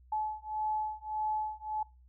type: beating tone pair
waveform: sine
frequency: 858 / 859.7 Hz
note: A5 / A5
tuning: -44 / -40 cents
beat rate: 1.7 Hz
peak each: -35 / -35 dBFS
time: 0.12-1.83 s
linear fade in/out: 5 ms
effects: noise-tail reverb RT60 0.3 s tail -25 dB re dry + added 62 Hz sine -56 dBFS peak until 2.08 s